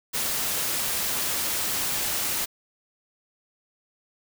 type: noise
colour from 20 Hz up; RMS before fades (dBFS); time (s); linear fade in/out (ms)
white; -27; 0.13-2.46; 20
effects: none